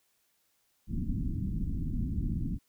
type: low-pass noise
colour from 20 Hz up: pink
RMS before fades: -32 dBFS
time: 0.87-2.59 s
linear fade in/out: 50 ms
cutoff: 280 Hz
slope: 48 dB/octave
effects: white hiss -73 dBFS RMS until 2.68 s